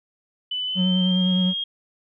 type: tone with pitch glide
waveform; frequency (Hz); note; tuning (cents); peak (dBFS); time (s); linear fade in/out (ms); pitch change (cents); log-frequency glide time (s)
sine; 2997 to 3249; F#7 to G#7; +22 to -39; -24; 0.51-1.64; 5; +139; 0.64-1.31
type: tone with vibrato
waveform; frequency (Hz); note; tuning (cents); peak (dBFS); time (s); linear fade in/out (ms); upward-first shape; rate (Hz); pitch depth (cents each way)
triangle; 183.5; F#3; -14; -16; 0.75-1.54; 50; sine; 9.7; 22
effects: none